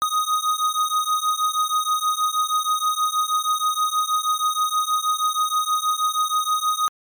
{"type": "beating tone pair", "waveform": "square", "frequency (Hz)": [1244.5, 1250.8], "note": ["D#6", "D#6"], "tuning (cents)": [0, 9], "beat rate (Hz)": 6.3, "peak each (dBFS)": -23, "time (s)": [0.02, 6.88], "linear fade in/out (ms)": 0, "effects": ["MP3 96 kbps"]}